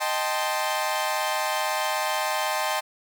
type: chord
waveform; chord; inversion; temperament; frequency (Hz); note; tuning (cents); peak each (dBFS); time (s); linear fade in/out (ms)
sawtooth; A half-diminished seventh; second; equal; 622.3 / 784 / 880 / 1046.5; Eb5 / G5 / A5 / C6; 0 / 0 / 0 / 0; -26; 0-2.81; 20
effects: none